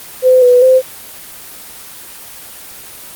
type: tone with pitch steps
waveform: sine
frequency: 511 / 494.2 / 517 Hz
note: C5 / B4 / C5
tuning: -41 / +1 / -21 cents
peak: -4 dBFS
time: 0.22-0.82 s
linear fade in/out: 50 ms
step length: 200 ms
effects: white hiss -32 dBFS RMS until 3.15 s + Opus 24 kbps